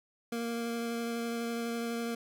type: tone with vibrato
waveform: 25% pulse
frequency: 233.1 Hz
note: A#3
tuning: in tune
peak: -29 dBFS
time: 0.32-2.15 s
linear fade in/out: 5 ms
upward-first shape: triangle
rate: 12 Hz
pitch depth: 12 cents each way
effects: none